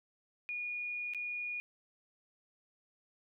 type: tone with dropouts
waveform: sine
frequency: 2444 Hz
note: D#7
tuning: 32 cents flat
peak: -36 dBFS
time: 0.49-1.6 s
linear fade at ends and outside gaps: 0 ms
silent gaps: 1.136-1.147 s
effects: none